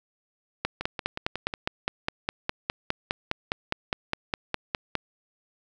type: two click trains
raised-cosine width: 0.3 ms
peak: -9 / -15 dBFS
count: 22 / 5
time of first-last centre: 0.65-4.953 / 0.81-1.539 s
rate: 4.88 / 5.49 Hz
effects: none